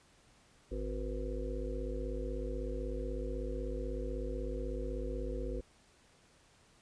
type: harmonic tone with a mistuned harmonic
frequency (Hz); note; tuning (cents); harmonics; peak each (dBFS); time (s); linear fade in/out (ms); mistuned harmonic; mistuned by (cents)
52.6; G#1; +23; 1 / 3 / 5 / 7 / 9 / 10; -37 / -50 / -45 / -44 / -44 / -45; 0.71-5.61; 10; 10; -55
effects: pink hiss -65 dBFS RMS until 6.81 s + resampled to 22050 Hz